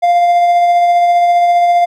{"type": "tone with tremolo", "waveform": "triangle", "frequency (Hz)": 698.5, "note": "F5", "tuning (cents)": 0, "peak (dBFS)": -4, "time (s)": [0.02, 1.86], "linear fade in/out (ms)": 20, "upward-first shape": "sine", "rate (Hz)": 15, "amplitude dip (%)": 25, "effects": []}